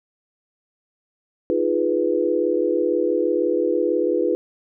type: chord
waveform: sine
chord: F half-diminished seventh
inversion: third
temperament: equal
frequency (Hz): 311.1 / 349.2 / 415.3 / 493.9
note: Eb4 / F4 / Ab4 / Cb5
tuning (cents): 0 / 0 / 0 / 0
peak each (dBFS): -25 / -22 / -24 / -22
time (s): 1.5-4.35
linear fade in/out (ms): 0
effects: none